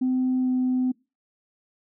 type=tone with pitch glide; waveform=sine; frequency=256.4 to 254.6 Hz; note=C4 to C4; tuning=-35 to -47 cents; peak=-19 dBFS; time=0.01-0.92 s; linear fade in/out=10 ms; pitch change=-12 cents; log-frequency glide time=0.4-0.49 s; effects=noise-tail reverb RT60 0.3 s tail -25 dB re dry + tanh soft clip ceiling -17 dBFS